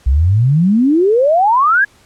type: exponential sweep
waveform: sine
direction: up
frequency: 60.8 to 1700 Hz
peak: -8 dBFS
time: 0.06-1.85 s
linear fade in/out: 10 ms
effects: pink hiss -49 dBFS RMS until 2.05 s + low-pass 10000 Hz 12 dB/octave